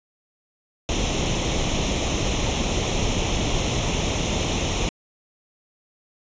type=noise with comb filter; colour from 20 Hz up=pink; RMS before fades=-23 dBFS; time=0.89-4.89 s; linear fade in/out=0 ms; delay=0.32 ms; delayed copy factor=+0.7; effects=resampled to 16000 Hz